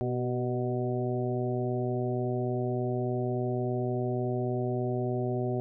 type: harmonic tone with a mistuned harmonic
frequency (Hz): 123.5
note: B2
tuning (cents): 0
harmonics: 1 / 2 / 3 / 4 / 5 / 6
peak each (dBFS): -31 / -35 / -32 / -42 / -37 / -40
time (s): 0.01-5.6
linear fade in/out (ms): 0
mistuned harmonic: 3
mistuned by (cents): +30
effects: none